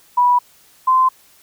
sine tone pair in turn, 980 / 1034.4 Hz, B5 / C6, -14 / -20 cents, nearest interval minor second, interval 94 cents, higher second, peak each -10 dBFS, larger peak neither, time 0.17-0.39 / 0.87-1.09 s, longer neither, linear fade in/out 10 ms, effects white hiss -51 dBFS RMS until 1.42 s

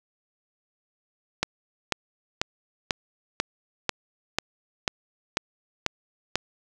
click train, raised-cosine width 0.2 ms, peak -5 dBFS, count 11, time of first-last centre 1.43-6.356 s, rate 2.03 Hz, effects none

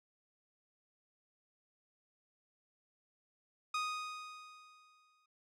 sawtooth tone with exponential decay, 1244.5 Hz, D#6, in tune, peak -29 dBFS, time 3.74-5.26 s, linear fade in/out 5 ms, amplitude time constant 330 ms, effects low-pass 6000 Hz 12 dB/octave

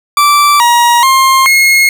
40% pulse tone with pitch steps, 1166 / 951 / 1062 / 2158 Hz, D6 / A#5 / C6 / C#7, -13 / +34 / +25 / -47 cents, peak -4 dBFS, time 0.17-1.89 s, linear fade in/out 2 ms, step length 430 ms, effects none

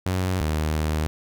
sawtooth tone pair in turn, 92.5 / 77.38 Hz, F#2 / D#2, 0 / -9 cents, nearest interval minor third, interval 309 cents, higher first, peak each -18 dBFS, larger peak neither, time 0.06-0.41 / 0.41-1.07 s, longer second, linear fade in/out 0 ms, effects none

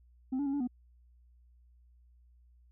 sine tone with pitch steps, 260.2 / 286 / 274.9 / 286.6 / 247.4 Hz, C4 / D4 / C#4 / D4 / B3, -9 / -46 / -14 / -42 / +3 cents, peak -27 dBFS, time 0.32-0.675 s, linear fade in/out 10 ms, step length 71 ms, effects tanh soft clip ceiling -29 dBFS + added 60 Hz sine -59 dBFS peak until 2.71 s

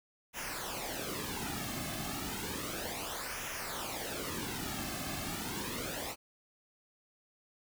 pink noise with flanger, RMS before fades -39 dBFS, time 0.33-6.16 s, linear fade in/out 50 ms, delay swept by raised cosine 0.23 to 2.13 ms, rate 0.32 Hz, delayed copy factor -0.7, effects none

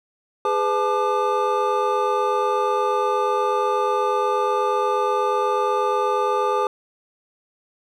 triangle tone cluster, 412.7 / 501 / 867 / 1198 Hz, G#4 / B4 / A5 / D6, -11 / +25 / -26 / +34 cents, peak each -22 dBFS, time 0.45-6.67 s, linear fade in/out 2 ms, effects none

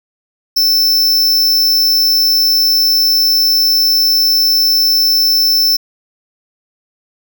square tone, 5320 Hz, E8, 15 cents sharp, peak -9 dBFS, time 0.56-5.77 s, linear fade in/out 10 ms, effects none

